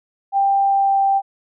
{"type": "tone with pitch glide", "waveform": "sine", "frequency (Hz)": [790, 785.4], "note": ["G5", "G5"], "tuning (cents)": [13, 3], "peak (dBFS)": -13, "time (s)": [0.32, 1.22], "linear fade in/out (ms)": 50, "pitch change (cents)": -10, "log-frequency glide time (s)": [0.65, 0.98], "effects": []}